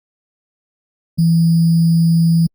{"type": "tone with sample-and-hold", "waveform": "sine", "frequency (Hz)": 165.8, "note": "E3", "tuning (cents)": 10, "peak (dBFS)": -9, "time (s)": [1.18, 2.47], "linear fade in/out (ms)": 10, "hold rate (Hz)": 4900, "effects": ["Opus 32 kbps"]}